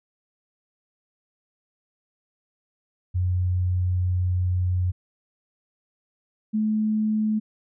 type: tone pair in turn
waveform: sine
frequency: 90.6 / 215.5 Hz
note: F#2 / A3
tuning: -36 / -36 cents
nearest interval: octave + minor third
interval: 1500 cents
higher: second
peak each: -20 dBFS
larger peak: neither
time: 3.14-4.92 / 6.53-7.4 s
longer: first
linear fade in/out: 20 ms
effects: none